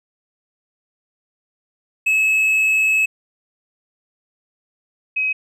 triangle / sine tone pair in turn, 2585 / 2539 Hz, E7 / D#7, -34 / +34 cents, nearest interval unison, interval 32 cents, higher first, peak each -12 / -17 dBFS, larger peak first, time 2.06-3.06 / 5.16-5.33 s, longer first, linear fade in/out 10 ms, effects none

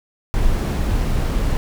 brown noise, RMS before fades -18 dBFS, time 0.34-1.57 s, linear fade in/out 0 ms, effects none

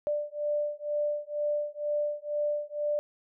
sine beating tone pair, 590 / 592.1 Hz, D5 / D5, +8 / +14 cents, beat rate 2.1 Hz, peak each -31 dBFS, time 0.07-2.99 s, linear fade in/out 0 ms, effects none

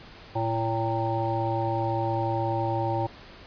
harmonic tone with a mistuned harmonic, 112.8 Hz, A2, 44 cents sharp, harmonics 1 / 3 / 5 / 7 / 8, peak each -29 / -31 / -32 / -30 / -32 dBFS, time 0.35-3.07 s, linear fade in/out 10 ms, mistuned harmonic 8, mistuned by +30 cents, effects pink hiss -47 dBFS RMS until 3.46 s + resampled to 11025 Hz

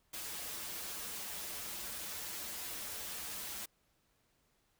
white noise with comb filter, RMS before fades -43 dBFS, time 0.13-3.66 s, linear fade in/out 10 ms, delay 7.6 ms, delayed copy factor -0.95, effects pink hiss -75 dBFS RMS until 4.79 s

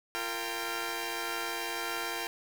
10% pulse tone cluster, 345.2 / 459.7 / 790 Hz, F4 / A#4 / G5, -20 / -24 / +13 cents, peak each -29 dBFS, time 0.15-2.27 s, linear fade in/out 0 ms, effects 8-bit

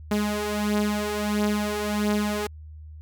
sawtooth beating tone pair, 207.7 / 209.2 Hz, G#3 / G#3, 0 / +13 cents, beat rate 1.5 Hz, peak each -24 / -21 dBFS, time 0.11-2.47 s, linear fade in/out 5 ms, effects added 77 Hz sine -39 dBFS peak until 3.01 s

